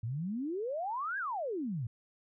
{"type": "exponential two-way sweep", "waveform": "sine", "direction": "up then down", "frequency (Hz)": [106.1, 1665, 106.1], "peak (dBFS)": -33, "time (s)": [0.03, 1.87], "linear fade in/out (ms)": 5, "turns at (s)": 1.18, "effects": []}